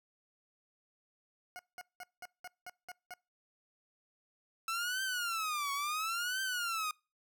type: tone bursts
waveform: 20% pulse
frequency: 723 Hz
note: F#5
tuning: 40 cents flat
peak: -39 dBFS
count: 8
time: 1.56-3.138 s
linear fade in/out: 0 ms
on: 31 ms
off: 190 ms
type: tone with vibrato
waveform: sawtooth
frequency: 1318.5 Hz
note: E6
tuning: in tune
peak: -30 dBFS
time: 4.68-6.91 s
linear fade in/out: 2 ms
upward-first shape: triangle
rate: 0.72 Hz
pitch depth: 300 cents each way
effects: noise-tail reverb RT60 0.3 s tail -26 dB re dry